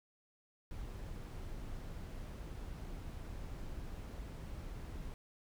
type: noise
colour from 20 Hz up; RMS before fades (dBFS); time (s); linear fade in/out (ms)
brown; -45; 0.71-5.14; 0
effects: none